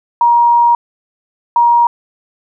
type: tone bursts at uneven times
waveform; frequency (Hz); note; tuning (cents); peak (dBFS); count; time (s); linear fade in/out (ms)
sine; 947; A#5; +27; -6; 2; 0.21-0.75 / 1.56-1.87; 2
effects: none